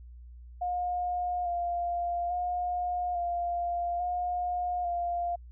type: tone with vibrato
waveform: sine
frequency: 706 Hz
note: F5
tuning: 19 cents sharp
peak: -28 dBFS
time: 0.61-5.36 s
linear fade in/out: 10 ms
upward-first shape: square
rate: 0.59 Hz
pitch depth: 21 cents each way
effects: added 60 Hz sine -45 dBFS peak until 5.51 s